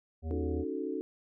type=harmonic tone; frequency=80.1 Hz; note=E2; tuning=49 cents flat; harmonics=1 / 3 / 5 / 7 / 9; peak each=-33 / -43 / -47 / -50 / -52 dBFS; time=0.22-0.65 s; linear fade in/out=50 ms
type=chord; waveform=sine; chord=D# half-diminished seventh; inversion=third; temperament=equal; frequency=277.2 / 311.1 / 370 / 440 Hz; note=C#4 / D#4 / F#4 / A4; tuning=0 / 0 / 0 / 0 cents; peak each=-38 dBFS; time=0.31-1.01 s; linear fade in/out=0 ms
effects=none